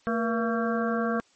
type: harmonic tone with a mistuned harmonic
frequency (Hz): 226.5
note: A#3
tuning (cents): -50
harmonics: 1 / 2 / 3 / 5 / 6 / 7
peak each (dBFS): -27 / -30 / -32 / -34 / -35 / -35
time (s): 0.07-1.2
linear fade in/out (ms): 0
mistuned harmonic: 2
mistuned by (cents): +84
effects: white hiss -63 dBFS RMS until 1.35 s + MP3 32 kbps